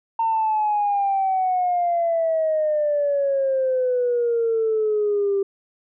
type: exponential sweep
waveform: sine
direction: down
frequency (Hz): 913 to 392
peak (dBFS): -17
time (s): 0.19-5.43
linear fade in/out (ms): 5
effects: tanh soft clip ceiling -13 dBFS